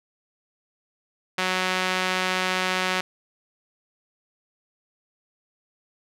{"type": "tone with band-pass filter", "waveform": "sawtooth", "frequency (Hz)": 185, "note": "F#3", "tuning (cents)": 0, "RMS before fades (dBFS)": -25, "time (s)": [1.38, 3.01], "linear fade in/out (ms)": 5, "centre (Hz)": 2400, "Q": 0.81, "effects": []}